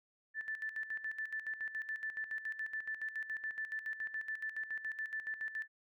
sine tone with tremolo, 1760 Hz, A6, in tune, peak -36 dBFS, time 0.34-5.68 s, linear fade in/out 50 ms, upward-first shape square, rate 7.1 Hz, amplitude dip 70%, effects none

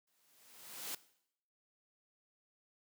white noise with exponential growth, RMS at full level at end -40 dBFS, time 0.07-0.95 s, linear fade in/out 5 ms, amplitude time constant 190 ms, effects noise-tail reverb RT60 0.7 s tail -18 dB re dry + high-pass 150 Hz 12 dB/octave

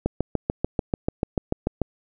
click train, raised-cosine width 2 ms, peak -8 dBFS, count 13, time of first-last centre 0.06-1.817 s, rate 6.83 Hz, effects none

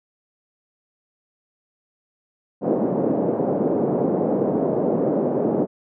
white band-pass noise, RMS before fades -21 dBFS, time 2.61-5.67 s, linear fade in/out 50 ms, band 170 to 550 Hz, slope 24 dB/octave, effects none

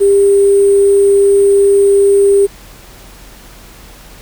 sine tone with sample-and-hold, 398.7 Hz, G4, 29 cents sharp, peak -5 dBFS, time 0-2.47 s, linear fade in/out 20 ms, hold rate 8820 Hz, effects added 43 Hz sine -38 dBFS peak until 4.21 s + pink hiss -38 dBFS RMS until 4.21 s

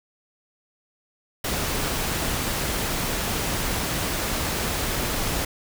pink noise, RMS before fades -26 dBFS, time 1.44-5.45 s, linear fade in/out 5 ms, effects none

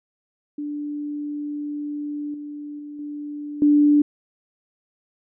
sine tone with level steps, 293.7 Hz, D4, in tune, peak -26 / -31 / -33 / -29 / -12 dBFS, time 0.58-4.02 s, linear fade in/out 5 ms, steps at 2.34 / 2.79 / 2.99 / 3.62 s, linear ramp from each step 2 ms, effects none

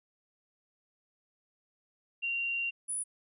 sine tone pair in turn, 2763 / 9846 Hz, F7 / D#9, -19 / -19 cents, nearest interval octave + minor seventh, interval 2200 cents, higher second, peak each -30 / -32 dBFS, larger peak first, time 2.22-2.71 / 2.88-3.04 s, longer first, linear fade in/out 20 ms, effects none

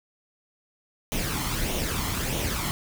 pink noise with flanger, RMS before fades -28 dBFS, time 1.12-2.71 s, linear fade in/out 0 ms, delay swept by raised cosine 0.31 to 0.96 ms, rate 1.6 Hz, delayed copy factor +0.55, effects none

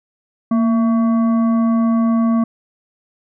sine tone with frequency modulation, 230.9 Hz, A#3, 16 cents flat, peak -12 dBFS, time 0.51-2.44 s, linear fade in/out 5 ms, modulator 896 Hz, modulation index 0.38, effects none

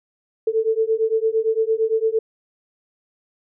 sine beating tone pair, 440 / 448.8 Hz, A4 / A4, 0 / +34 cents, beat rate 8.8 Hz, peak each -20 dBFS, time 0.47-2.19 s, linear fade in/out 5 ms, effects none

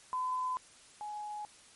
sine tone pair in turn, 1015 / 838.7 Hz, B5 / G#5, +47 / +17 cents, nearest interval minor third, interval 330 cents, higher first, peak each -31 / -38 dBFS, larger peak first, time 0.13-0.57 / 1.01-1.45 s, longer neither, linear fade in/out 0 ms, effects white hiss -58 dBFS RMS until 1.75 s + MP3 48 kbps

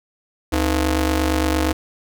sawtooth ring-modulated tone, 193.3 Hz, G3, 24 cents flat, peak -10 dBFS, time 0.52-1.73 s, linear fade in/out 10 ms, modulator 121 Hz, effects none

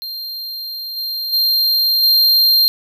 square tone with level steps, 4186 Hz, C8, in tune, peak -25 / -21 / -13 / -10 dBFS, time 0.02-2.68 s, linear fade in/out 0 ms, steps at 0.96 / 1.32 / 2.02 s, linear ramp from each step 20 ms, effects none

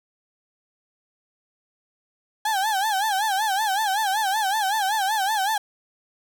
35% pulse tone with vibrato, 820 Hz, G#5, 22 cents flat, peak -19 dBFS, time 2.45-5.58 s, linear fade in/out 5 ms, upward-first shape sine, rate 5.3 Hz, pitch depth 140 cents each way, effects none

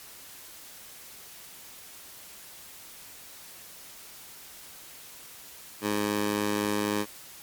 15% pulse tone with high-pass filter, 103.83 Hz, G#2, in tune, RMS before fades -28 dBFS, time 5.81-7.06 s, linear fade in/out 50 ms, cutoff 260 Hz, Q 0.73, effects white hiss -47 dBFS RMS until 7.42 s + MP3 96 kbps

